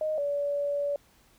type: tone pair in turn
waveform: sine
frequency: 620 / 573.4 Hz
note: D#5 / D5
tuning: -6 / -42 cents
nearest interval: minor second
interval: 136 cents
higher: first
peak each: -26 dBFS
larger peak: neither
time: 0.01-0.18 / 0.18-0.96 s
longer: second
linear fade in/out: 2 ms
effects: pink hiss -62 dBFS RMS until 1.38 s